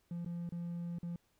triangle tone with dropouts, 172 Hz, F3, 26 cents flat, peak -35 dBFS, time 0.11-1.16 s, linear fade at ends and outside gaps 2 ms, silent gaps 0.248-0.26 / 0.492-0.522 / 0.986-1.03 s, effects tanh soft clip ceiling -31 dBFS + pink hiss -75 dBFS RMS until 1.39 s

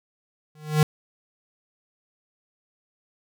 square tone with exponential growth, 152.7 Hz, D#3, 32 cents flat, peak -13 dBFS, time 0.55-0.83 s, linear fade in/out 2 ms, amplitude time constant 60 ms, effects none

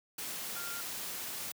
sine tone in noise, 1396.9 Hz, F6, in tune, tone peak -43 dBFS, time 0.56-0.81 s, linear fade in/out 5 ms, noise white, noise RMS -40 dBFS, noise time 0.18-1.52 s, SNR -6 dB, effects high-pass 100 Hz 12 dB/octave

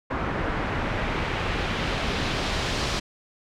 pink noise with low-pass filter sweep, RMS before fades -27 dBFS, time 0.1-3 s, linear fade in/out 10 ms, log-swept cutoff 1500 to 5200 Hz, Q 1.1, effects none

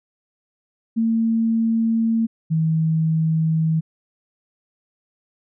sine tone pair in turn, 226.4 / 160.09 Hz, A3 / D#3, +50 / +50 cents, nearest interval tritone, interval 600 cents, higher first, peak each -16 dBFS, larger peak neither, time 0.96-2.27 / 2.5-3.81 s, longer neither, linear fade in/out 20 ms, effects none

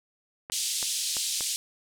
clicks, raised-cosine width 0.5 ms, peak -22 dBFS, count 4, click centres 0.499 / 0.828 / 1.168 / 1.408 s
white band-pass noise, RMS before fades -30 dBFS, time 0.52-1.56 s, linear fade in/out 0 ms, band 3100 to 9400 Hz, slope 24 dB/octave
effects none

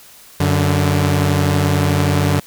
sawtooth tone pair together, 93.22 / 145.6 Hz, F#2 / D3, +13 / -15 cents, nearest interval minor sixth, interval 772 cents, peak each -12 dBFS, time 0.4-2.4 s, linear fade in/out 5 ms, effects white hiss -43 dBFS RMS until 2.46 s

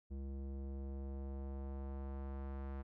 square tone with low-pass filter sweep, 68 Hz, C#2, 33 cents flat, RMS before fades -44 dBFS, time 0.1-2.83 s, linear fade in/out 20 ms, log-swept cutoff 340 to 1400 Hz, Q 0.98, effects none

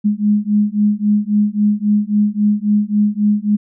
sine beating tone pair, 206.5 / 210.2 Hz, G#3 / G#3, -10 / +21 cents, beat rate 3.7 Hz, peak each -15 dBFS, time 0.04-3.57 s, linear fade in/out 20 ms, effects none

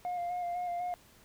sine tone with vibrato, 707 Hz, F5, 21 cents sharp, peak -30 dBFS, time 0.05-0.94 s, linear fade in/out 0 ms, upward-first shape square, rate 4 Hz, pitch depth 22 cents each way, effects tanh soft clip ceiling -31 dBFS + pink hiss -60 dBFS RMS until 1.24 s

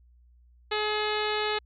harmonic tone with a mistuned harmonic, 423.9 Hz, G#4, 35 cents sharp, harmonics 1 / 2 / 3 / 4 / 5 / 6 / 7 / 8 / 9 / 10, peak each -30 / -33 / -35 / -36 / -37 / -38 / -38 / -39 / -40 / -40 dBFS, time 0.71-1.59 s, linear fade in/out 10 ms, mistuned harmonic 8, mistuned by +38 cents, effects added 60 Hz sine -55 dBFS peak until 1.65 s

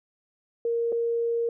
sine tone with dropouts, 466.2 Hz, A#4, in tune, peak -23 dBFS, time 0.65-1.49 s, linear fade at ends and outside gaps 2 ms, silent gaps 0.921-0.925 s, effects none

